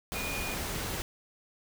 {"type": "tone in noise", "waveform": "sine", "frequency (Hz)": 2446, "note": "D#7", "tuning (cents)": -30, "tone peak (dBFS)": -37, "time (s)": [0.15, 0.54], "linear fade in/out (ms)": 0, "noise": "pink", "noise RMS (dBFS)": -35, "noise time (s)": [0.12, 1.02], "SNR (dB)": -5, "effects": []}